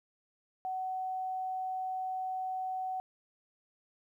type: tone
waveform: sine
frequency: 750 Hz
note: F#5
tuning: 23 cents sharp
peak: -33 dBFS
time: 0.65-3 s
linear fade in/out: 0 ms
effects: 12-bit